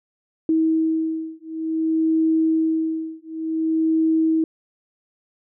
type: beating tone pair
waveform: sine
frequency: 320.4 / 320.95 Hz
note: E4 / E4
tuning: -49 / -46 cents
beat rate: 0.55 Hz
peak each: -21 dBFS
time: 0.49-4.44 s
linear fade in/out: 2 ms
effects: none